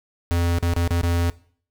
square tone with dropouts, 85.8 Hz, F2, 30 cents flat, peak -19 dBFS, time 0.31-1.3 s, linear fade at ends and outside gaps 0 ms, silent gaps 0.585-0.627 / 0.736-0.764 / 0.876-0.907 / 1.013-1.033 s, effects noise-tail reverb RT60 0.5 s tail -20 dB re dry

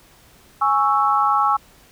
sine chord, C# minor, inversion second, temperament equal, 830.6 / 1108.7 / 1318.5 Hz, G#5 / C#6 / E6, 0 / 0 / 0 cents, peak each -19 dBFS, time 0.61-1.57 s, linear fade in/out 10 ms, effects pink hiss -51 dBFS RMS until 1.91 s

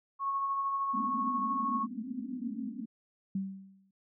sine tone with tremolo, 1100 Hz, C#6, 14 cents flat, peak -28 dBFS, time 0.19-1.87 s, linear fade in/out 50 ms, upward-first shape sine, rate 13 Hz, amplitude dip 30%
pink band-pass noise, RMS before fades -38 dBFS, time 0.93-2.86 s, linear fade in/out 10 ms, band 210 to 270 Hz, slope 96 dB/octave
sine tone with exponential decay, 193.1 Hz, G3, 26 cents flat, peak -28 dBFS, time 3.35-3.91 s, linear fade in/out 5 ms, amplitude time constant 120 ms
effects none

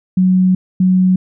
sine tone pair in turn, 185 / 185 Hz, F#3 / F#3, 0 / 0 cents, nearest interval unison, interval 0 cents, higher neither, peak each -8 dBFS, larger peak neither, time 0.17-0.55 / 0.8-1.16 s, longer first, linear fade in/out 5 ms, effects none

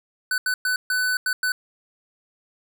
square tone bursts at uneven times, 1500 Hz, F#6, 23 cents sharp, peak -21 dBFS, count 6, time 0.31-0.38 / 0.46-0.54 / 0.65-0.76 / 0.9-1.17 / 1.26-1.33 / 1.43-1.52 s, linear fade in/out 2 ms, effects none

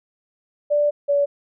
sine tone pair in turn, 587.3 / 570.6 Hz, D5 / C#5, 0 / +50 cents, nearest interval unison, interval 50 cents, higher first, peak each -15 dBFS, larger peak neither, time 0.7-0.91 / 1.08-1.26 s, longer first, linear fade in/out 20 ms, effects none

